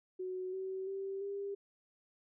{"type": "tone with pitch steps", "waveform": "sine", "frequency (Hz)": [370, 379.5, 389.3, 399.3], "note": ["F#4", "F#4", "G4", "G4"], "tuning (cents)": [0, 44, -12, 32], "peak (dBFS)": -37, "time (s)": [0.19, 1.55], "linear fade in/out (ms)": 10, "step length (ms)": 340, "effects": []}